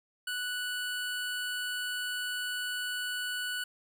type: tone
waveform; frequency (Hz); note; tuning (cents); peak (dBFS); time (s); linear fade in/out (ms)
25% pulse; 1480; F#6; 0; -29; 0.27-3.64; 5
effects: none